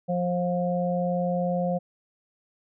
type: harmonic tone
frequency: 177.3 Hz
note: F3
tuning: 26 cents sharp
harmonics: 1 / 3 / 4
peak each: -26 / -27 / -31 dBFS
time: 0.08-1.79 s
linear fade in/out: 20 ms
effects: none